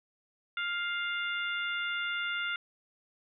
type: harmonic tone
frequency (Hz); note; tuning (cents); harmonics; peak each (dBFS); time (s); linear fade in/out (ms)
701; F5; +6; 2 / 3 / 4 / 5; -33 / -37 / -39 / -41; 0.57-2.56; 2
effects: none